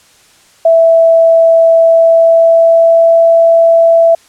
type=tone with pitch glide; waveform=sine; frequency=659.3 to 664.7 Hz; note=E5 to E5; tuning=0 to +14 cents; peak=-3 dBFS; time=0.65-4.15 s; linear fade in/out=5 ms; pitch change=+14 cents; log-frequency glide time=1.75-3.21 s; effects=white hiss -45 dBFS RMS until 4.28 s + low-pass 9000 Hz 12 dB/octave